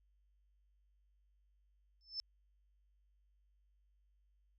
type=tone with exponential growth; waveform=sine; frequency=5274 Hz; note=E8; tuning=in tune; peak=-35 dBFS; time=2.01-2.2 s; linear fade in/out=0 ms; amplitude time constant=41 ms; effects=added 50 Hz sine -70 dBFS peak until 4.58 s